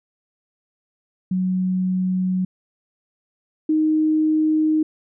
sine tone pair in turn, 185 / 311.1 Hz, F#3 / D#4, 0 / 0 cents, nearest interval major sixth, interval 900 cents, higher second, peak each -18 / -15 dBFS, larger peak second, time 1.31-2.45 / 3.69-4.83 s, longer neither, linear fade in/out 5 ms, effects none

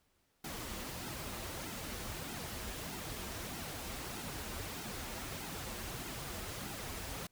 pink noise with flanger, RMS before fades -43 dBFS, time 0.44-7.27 s, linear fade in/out 5 ms, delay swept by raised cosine 1.7 to 7.2 ms, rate 1.6 Hz, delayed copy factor -0.65, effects pink hiss -75 dBFS RMS until 7.31 s

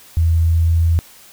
sine tone with pitch glide, 82.41 to 83.03 Hz, E2 to E2, 0 to +13 cents, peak -11 dBFS, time 0.17-0.99 s, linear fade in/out 0 ms, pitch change +13 cents, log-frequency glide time 0.4-0.77 s, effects white hiss -44 dBFS RMS until 1.32 s

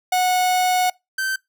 45% pulse tone pair in turn, 733 / 1549.3 Hz, F#5 / G6, -16 / -21 cents, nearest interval octave + minor second, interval 1295 cents, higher second, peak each -16 / -21 dBFS, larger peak first, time 0.12-0.9 / 1.18-1.36 s, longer first, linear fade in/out 5 ms, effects noise-tail reverb RT60 0.2 s tail -24 dB re dry

